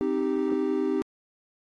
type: chord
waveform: triangle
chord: C minor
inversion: none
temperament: equal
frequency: 261.6 / 311.1 / 392 Hz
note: C4 / Eb4 / G4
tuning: 0 / 0 / 0 cents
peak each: -27 / -26 / -25 dBFS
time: 0.01-1.02 s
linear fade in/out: 0 ms
effects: AAC 32 kbps